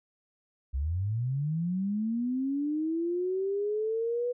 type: linear sweep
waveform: sine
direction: up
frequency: 61.74 to 493.9 Hz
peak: -27 dBFS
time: 0.73-4.33 s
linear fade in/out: 20 ms
effects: none